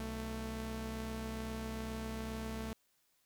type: tone pair together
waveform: sawtooth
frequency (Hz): 62.33 / 221.9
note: B1 / A3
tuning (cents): +17 / +15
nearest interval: octave + minor seventh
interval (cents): 2198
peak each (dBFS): -39 / -37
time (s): 0-2.73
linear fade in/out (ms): 0
effects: white hiss -75 dBFS RMS until 3.25 s